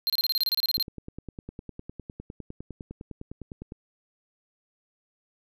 square tone bursts, 4176 Hz, C8, 4 cents flat, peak -23 dBFS, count 14, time 0.07-0.826 s, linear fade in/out 0 ms, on 28 ms, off 28 ms
click train, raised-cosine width 3 ms, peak -25 dBFS, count 30, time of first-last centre 0.78-3.721 s, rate 9.86 Hz
effects none

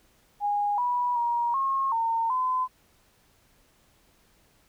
sine tone with pitch steps, 821 / 977 / 948 / 1081 / 912 / 1020 Hz, G#5 / B5 / A#5 / C#6 / A#5 / C6, -20 / -19 / +29 / -44 / -38 / -44 cents, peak -23 dBFS, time 0.4-2.68 s, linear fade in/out 50 ms, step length 380 ms, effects pink hiss -63 dBFS RMS until 4.68 s

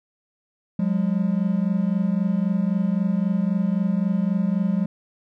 triangle tone pair together, 179.6 / 203.4 Hz, F3 / G#3, +49 / -36 cents, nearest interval major second, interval 215 cents, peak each -20 / -20 dBFS, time 0.79-4.86 s, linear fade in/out 5 ms, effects none

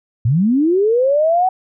sine linear sweep, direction up, 103.83 to 759 Hz, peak -11 dBFS, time 0.25-1.49 s, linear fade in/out 5 ms, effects none

